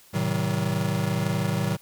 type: chord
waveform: square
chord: A diminished seventh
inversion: none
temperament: just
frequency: 110 / 132 / 158.4 / 190.08 Hz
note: A2 / C3 / Eb3 / Gb3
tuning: 0 / +16 / +31 / +47 cents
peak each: -30 / -31 / -29 / -29 dBFS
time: 0.13-1.77 s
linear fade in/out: 20 ms
effects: white hiss -54 dBFS RMS until 1.81 s